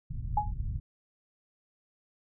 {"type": "low-pass noise", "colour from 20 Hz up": "pink", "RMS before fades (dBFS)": -34, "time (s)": [0.1, 0.8], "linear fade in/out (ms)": 10, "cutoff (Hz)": 130, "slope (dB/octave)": 24}
{"type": "tone with exponential decay", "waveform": "sine", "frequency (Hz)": 838, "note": "G#5", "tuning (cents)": 15, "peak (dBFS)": -20, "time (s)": [0.37, 0.52], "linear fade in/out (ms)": 5, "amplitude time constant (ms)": 31}
{"effects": []}